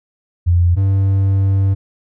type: tone pair in turn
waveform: sine / triangle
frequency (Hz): 87 / 97.32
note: F2 / G2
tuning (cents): -6 / -12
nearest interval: major second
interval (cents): 194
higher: second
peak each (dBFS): -9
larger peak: neither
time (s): 0.46-0.76 / 0.76-1.75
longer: second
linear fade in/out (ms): 20
effects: none